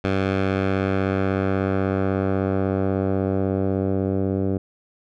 10% pulse tone with low-pass filter sweep, 96.3 Hz, G2, 30 cents flat, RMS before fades -22 dBFS, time 0.04-4.58 s, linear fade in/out 5 ms, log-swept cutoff 3000 to 440 Hz, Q 0.86, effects none

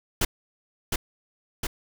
pink noise with echo, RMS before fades -22 dBFS, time 0.21-0.25 s, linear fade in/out 5 ms, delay 710 ms, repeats 2, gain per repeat -3 dB, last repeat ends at 1.67 s, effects none

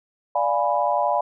sine chord, D diminished seventh, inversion none, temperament equal, 587.3 / 698.5 / 830.6 / 987.8 Hz, D5 / F5 / Ab5 / Cb6, 0 / 0 / 0 / 0 cents, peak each -24 dBFS, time 0.35-1.21 s, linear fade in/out 5 ms, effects none

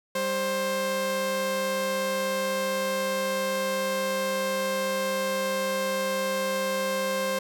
sawtooth tone pair together, 196 / 528.1 Hz, G3 / C5, 0 / +16 cents, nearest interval octave + perfect fourth, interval 1716 cents, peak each -30 / -22 dBFS, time 0.15-7.39 s, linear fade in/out 5 ms, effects none

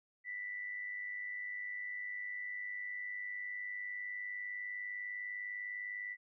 sine tone with amplitude modulation, 1975.5 Hz, B6, in tune, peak -37 dBFS, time 0.24-6.17 s, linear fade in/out 50 ms, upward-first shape sine, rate 99.9 Hz, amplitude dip 55%, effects none

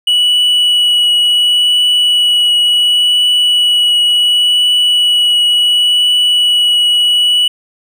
triangle tone with vibrato, 2939 Hz, F#7, 12 cents flat, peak -6 dBFS, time 0.07-7.48 s, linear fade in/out 5 ms, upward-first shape triangle, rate 0.7 Hz, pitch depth 9 cents each way, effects none

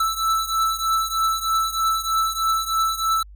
square beating tone pair, 1318.5 / 1321.7 Hz, E6 / E6, 0 / +4 cents, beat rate 3.2 Hz, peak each -22 / -25 dBFS, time 0-3.23 s, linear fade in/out 5 ms, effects added 50 Hz sine -40 dBFS peak until 3.35 s

